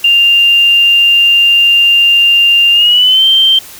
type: tone with pitch glide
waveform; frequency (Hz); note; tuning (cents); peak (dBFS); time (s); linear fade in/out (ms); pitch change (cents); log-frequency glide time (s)
sine; 2794 to 3136; F7 to G7; 0 to 0; -4; 0.04-3.59; 5; +200; 2.72-3.26
effects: white hiss -32 dBFS RMS until 3.79 s